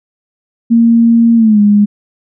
sine tone with pitch glide, 231.5 to 206.2 Hz, A#3 to G#3, -12 to -12 cents, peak -4 dBFS, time 0.7-1.86 s, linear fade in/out 20 ms, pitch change -200 cents, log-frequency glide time 1.36-1.6 s, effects none

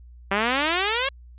5% pulse exponential sweep, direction up, 191.4 to 561 Hz, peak -9 dBFS, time 0.31-1.09 s, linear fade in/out 5 ms, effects added 60 Hz sine -43 dBFS peak until 1.38 s + resampled to 8000 Hz

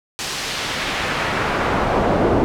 brown noise with band-pass filter sweep, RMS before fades -20 dBFS, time 0.19-2.44 s, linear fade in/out 0 ms, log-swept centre 6000 to 500 Hz, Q 0.83, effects none

